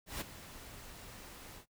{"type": "noise with ADSR envelope", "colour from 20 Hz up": "pink", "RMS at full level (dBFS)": -38, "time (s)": [0.06, 1.66], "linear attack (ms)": 150, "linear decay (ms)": 16, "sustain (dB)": -13, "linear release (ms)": 95, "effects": ["noise-tail reverb RT60 0.1 s tail -18 dB re dry"]}